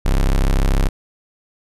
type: tone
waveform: 40% pulse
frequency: 33.45 Hz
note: C1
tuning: 39 cents sharp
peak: -12 dBFS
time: 0.05-0.89 s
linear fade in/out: 10 ms
effects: resampled to 32000 Hz